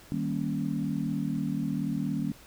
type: chord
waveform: sine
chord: Eb dominant seventh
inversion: none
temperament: equal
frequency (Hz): 155.56 / 196 / 233.1 / 277.2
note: Eb3 / G3 / Bb3 / Db4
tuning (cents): 0 / 0 / 0 / 0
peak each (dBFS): -33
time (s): 0.12-2.32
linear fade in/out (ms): 0
effects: pink hiss -53 dBFS RMS until 2.46 s